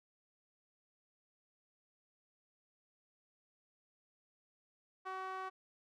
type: tone with band-pass filter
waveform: sawtooth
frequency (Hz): 377.5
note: F#4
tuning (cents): +35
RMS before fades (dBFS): -43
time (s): 5.05-5.5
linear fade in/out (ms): 20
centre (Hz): 1100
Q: 2.4
effects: none